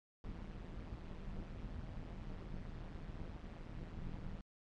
brown noise with amplitude modulation, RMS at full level -43 dBFS, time 0.24-4.41 s, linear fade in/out 2 ms, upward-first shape sine, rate 163 Hz, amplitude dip 80%, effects low-pass 4000 Hz 12 dB/octave + MP3 64 kbps

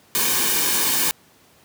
white noise with comb filter, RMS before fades -20 dBFS, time 0.15-1.11 s, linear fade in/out 0 ms, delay 1.5 ms, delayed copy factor -0.65, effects pink hiss -54 dBFS RMS until 1.64 s + high-pass 100 Hz 12 dB/octave

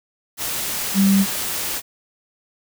sine tone in noise, 196 Hz, G3, in tune, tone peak -12 dBFS, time 0.94-1.26 s, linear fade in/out 50 ms, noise white, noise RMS -25 dBFS, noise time 0.37-1.82 s, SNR +10 dB, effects none

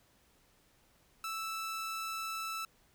sawtooth tone, 1318.5 Hz, E6, in tune, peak -33 dBFS, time 1.24-2.65 s, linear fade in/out 2 ms, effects pink hiss -68 dBFS RMS until 2.94 s

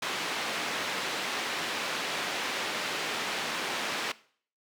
white band-pass noise, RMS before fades -33 dBFS, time 0.02-4.12 s, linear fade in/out 5 ms, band 230 to 3200 Hz, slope 12 dB/octave, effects noise-tail reverb RT60 0.5 s tail -19 dB re dry

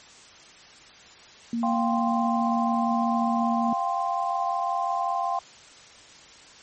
sine tone with vibrato, 232.7 Hz, A#3, 3 cents flat, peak -24 dBFS, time 1.53-3.73 s, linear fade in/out 2 ms, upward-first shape sine, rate 15 Hz, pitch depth 8 cents each way
sine chord, F suspended second, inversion none, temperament equal, 698.5 / 784 / 1046.5 Hz, F5 / G5 / C6, 0 / 0 / 0 cents, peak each -28 dBFS, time 1.63-5.39 s, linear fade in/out 2 ms
effects white hiss -49 dBFS RMS until 6.62 s + MP3 32 kbps

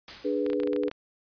white noise with exponential decay, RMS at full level -38 dBFS, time 0.08-0.77 s, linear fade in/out 1 ms, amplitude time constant 150 ms
sine chord, G# diminished, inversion second, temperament equal, 293.7 / 415.3 / 493.9 Hz, D4 / G#4 / B4, 0 / 0 / 0 cents, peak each -29 dBFS, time 0.24-0.9 s, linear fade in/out 20 ms
clicks, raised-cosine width 0.3 ms, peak -23 dBFS, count 11, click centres 0.464 / 0.501 / 0.532 / 0.601 / 0.634 / 0.674 / 0.732 / 0.763 / 0.835 / 0.882 / 0.914 s
effects resampled to 11025 Hz

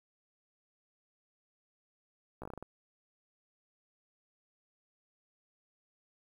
slowing click train, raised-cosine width 1 ms, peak -29 dBFS, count 8, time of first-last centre 2.42-2.626 s, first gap 15 ms, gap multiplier 1.22, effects 10-bit

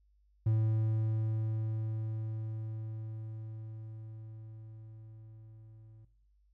triangle tone with level ramp, 110 Hz, A2, in tune, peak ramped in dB -23 to -50 dBFS, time 0.46-6.05 s, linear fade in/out 5 ms, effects noise-tail reverb RT60 0.7 s tail -19 dB re dry + added 50 Hz sine -65 dBFS peak until 6.53 s

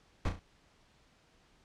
brown noise with echo, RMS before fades -30 dBFS, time 0.25-0.29 s, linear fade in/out 2 ms, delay 34 ms, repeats 3, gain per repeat -7 dB, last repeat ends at 0.392 s, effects pink hiss -66 dBFS RMS until 1.64 s + low-pass 6000 Hz 12 dB/octave

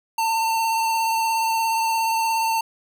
square tone with vibrato, 901 Hz, A5, 41 cents sharp, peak -20 dBFS, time 0.18-2.61 s, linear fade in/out 5 ms, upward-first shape sine, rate 17 Hz, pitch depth 19 cents each way, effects 10-bit

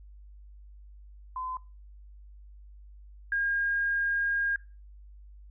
sine tone pair in turn, 1023 / 1620.2 Hz, C6 / G#6, -39 / -43 cents, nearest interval minor sixth, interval 796 cents, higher second, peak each -32 / -25 dBFS, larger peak second, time 1.36-1.57 / 3.32-4.56 s, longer second, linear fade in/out 2 ms, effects noise-tail reverb RT60 0.3 s tail -22 dB re dry + added 50 Hz sine -47 dBFS peak until 5.5 s

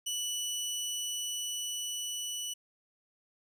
20% pulse tone with level ramp, 2960 Hz, F#7, in tune, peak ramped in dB -27 to -30 dBFS, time 0.06-2.54 s, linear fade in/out 10 ms, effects none

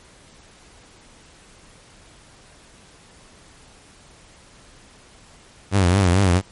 sawtooth tone with vibrato, 93.3 Hz, F#2, 15 cents sharp, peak -10 dBFS, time 5.71-6.42 s, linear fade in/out 50 ms, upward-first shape triangle, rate 4.5 Hz, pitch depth 160 cents each way, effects pink hiss -49 dBFS RMS until 6.51 s + MP3 48 kbps

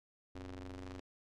sawtooth ring-modulated tone, 94 Hz, F#2, 28 cents sharp, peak -38 dBFS, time 0.35-1 s, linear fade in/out 5 ms, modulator 176 Hz, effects low-pass 6000 Hz 12 dB/octave + AAC 48 kbps

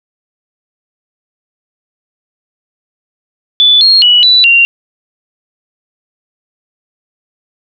sine tone with pitch steps, 3477 / 4261 / 2937 / 3964 / 2765 Hz, A7 / C8 / F#7 / B7 / F7, -21 / +31 / -13 / +6 / -18 cents, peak -3 dBFS, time 3.6-4.65 s, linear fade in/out 0 ms, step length 210 ms, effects none

